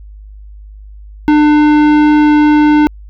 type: tone with tanh clipping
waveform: sine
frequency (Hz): 299.8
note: D4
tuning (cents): +36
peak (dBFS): -7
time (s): 1.28-2.87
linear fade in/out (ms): 0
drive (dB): 16
effects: added 51 Hz sine -30 dBFS peak until 3.09 s